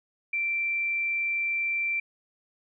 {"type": "tone", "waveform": "sine", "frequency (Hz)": 2349, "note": "D7", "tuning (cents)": 0, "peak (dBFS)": -25, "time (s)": [0.33, 2], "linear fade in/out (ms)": 5, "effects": []}